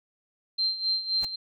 sine tone with tremolo, 4145 Hz, C8, 17 cents flat, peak -22 dBFS, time 0.58-1.36 s, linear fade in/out 10 ms, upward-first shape sine, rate 3.8 Hz, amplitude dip 75%
pink noise with exponential growth, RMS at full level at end -33 dBFS, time 1.17-1.25 s, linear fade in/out 5 ms, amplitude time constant 17 ms
effects none

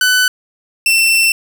sawtooth tone pair in turn, 1500 / 2688 Hz, F#6 / E7, +23 / +33 cents, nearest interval minor seventh, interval 1010 cents, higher second, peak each -6 dBFS, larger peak neither, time 0.01-0.28 / 0.86-1.32 s, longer second, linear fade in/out 2 ms, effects none

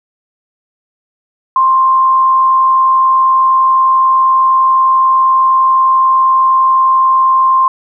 sine tone with frequency modulation, 1052 Hz, C6, 9 cents sharp, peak -6 dBFS, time 1.56-7.68 s, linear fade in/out 2 ms, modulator 71 Hz, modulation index 0.22, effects none

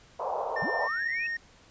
white band-pass noise, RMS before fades -32 dBFS, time 0.19-0.88 s, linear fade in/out 10 ms, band 470 to 1000 Hz, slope 48 dB/octave
triangle tone with pitch glide, 1800 to 1848.5 Hz, A6 to A#6, +39 to -15 cents, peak -28 dBFS, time 0.56-1.37 s, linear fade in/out 5 ms, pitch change +46 cents, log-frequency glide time 0.78-1.03 s
sine linear sweep, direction up, 116.54 to 2637 Hz, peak -32 dBFS, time 0.62-1.27 s, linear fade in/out 5 ms
effects pink hiss -57 dBFS RMS until 1.7 s + resampled to 16000 Hz

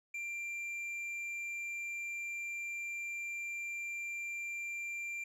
sine tone with tanh clipping, 2370 Hz, D7, 15 cents sharp, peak -39 dBFS, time 0.14-5.24 s, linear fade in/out 5 ms, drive 6 dB, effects none

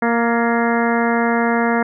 harmonic tone with a mistuned harmonic, 233.1 Hz, A#3, in tune, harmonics 1 / 2 / 3 / 4 / 5 / 6 / 7 / 8 / 9, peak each -18 / -21 / -22 / -24 / -28 / -25 / -26 / -29 / -30 dBFS, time 0.02-1.83 s, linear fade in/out 5 ms, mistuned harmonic 7, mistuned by +45 cents, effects none

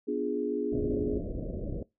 sine chord, B diminished seventh, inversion none, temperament equal, 246.9 / 293.7 / 349.2 / 415.3 Hz, B3 / D4 / F4 / Ab4, 0 / 0 / 0 / 0 cents, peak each -35 / -33 / -36 / -31 dBFS, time 0.07-1.2 s, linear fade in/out 20 ms
pink low-pass noise, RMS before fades -35 dBFS, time 0.72-1.83 s, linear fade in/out 5 ms, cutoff 630 Hz, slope 96 dB/octave
effects noise-tail reverb RT60 0.2 s tail -21 dB re dry

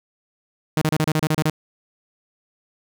sawtooth tone bursts, 155.56 Hz, D#3, in tune, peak -13 dBFS, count 10, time 0.77-1.499 s, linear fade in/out 2 ms, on 45 ms, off 31 ms, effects none

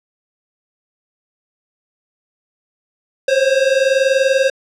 square tone pair together, 523.3 / 543.6 Hz, C5 / C#5, 0 / -34 cents, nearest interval minor second, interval 66 cents, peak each -16 / -15 dBFS, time 3.28-4.5 s, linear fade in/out 5 ms, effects low-pass 6000 Hz 12 dB/octave

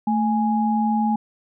sine tone pair together, 221 / 831.3 Hz, A3 / G#5, +8 / +1 cents, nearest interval octave + major seventh, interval 2293 cents, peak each -19 / -22 dBFS, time 0.07-1.16 s, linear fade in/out 5 ms, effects none

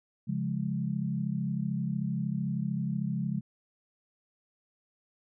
sine chord, Db major, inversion none, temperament equal, 138.59 / 174.61 / 207.7 Hz, Db3 / F3 / Ab3, 0 / 0 / 0 cents, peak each -33 dBFS, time 0.27-3.41 s, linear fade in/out 20 ms, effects none

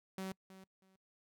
sawtooth tone with echo, 190 Hz, F#3, 46 cents sharp, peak -36 dBFS, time 0.18-0.32 s, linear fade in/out 2 ms, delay 320 ms, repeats 2, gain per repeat -14 dB, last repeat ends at 0.96 s, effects noise-tail reverb RT60 0.1 s tail -25 dB re dry

